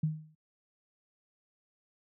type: tone with exponential decay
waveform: sine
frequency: 155.56 Hz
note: D#3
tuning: in tune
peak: -23 dBFS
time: 0.03-0.35 s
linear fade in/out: 5 ms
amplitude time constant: 68 ms
effects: high-pass 100 Hz 12 dB/octave